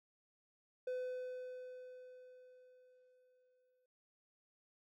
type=tone with exponential decay; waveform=triangle; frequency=505 Hz; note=B4; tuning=39 cents sharp; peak=-35 dBFS; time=0.87-3.86 s; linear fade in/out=5 ms; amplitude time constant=650 ms; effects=noise-tail reverb RT60 1.0 s tail -25 dB re dry